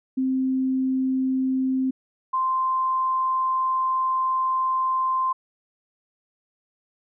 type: tone pair in turn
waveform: sine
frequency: 261.6 / 1042.8 Hz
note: C4 / C6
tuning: 0 / -6 cents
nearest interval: 2 octaves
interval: 2394 cents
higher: second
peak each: -20 dBFS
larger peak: neither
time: 0.17-1.91 / 2.33-5.33 s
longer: second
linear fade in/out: 10 ms
effects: none